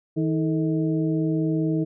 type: harmonic tone with a mistuned harmonic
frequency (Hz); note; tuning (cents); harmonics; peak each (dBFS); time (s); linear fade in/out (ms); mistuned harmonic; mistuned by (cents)
159.1; D#3; +39; 1 / 2 / 3 / 4; -24 / -23 / -31 / -37; 0.16-1.85; 20; 3; -130
effects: none